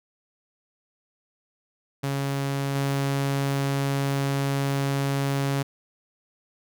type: tone with level steps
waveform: sawtooth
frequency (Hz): 138.59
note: C#3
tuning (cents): 0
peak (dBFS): -21 / -19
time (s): 2.03-5.63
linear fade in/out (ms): 10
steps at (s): 2.75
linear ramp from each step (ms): 5
effects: none